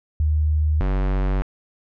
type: tone pair in turn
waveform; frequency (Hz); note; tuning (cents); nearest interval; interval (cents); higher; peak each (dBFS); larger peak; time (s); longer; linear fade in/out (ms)
sine / square; 76.5 / 47.56; D#2 / F#1; -29 / +48; minor sixth; 823; first; -16 / -19; first; 0.2-0.81 / 0.81-1.42; neither; 0
effects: low-pass 2000 Hz 12 dB/octave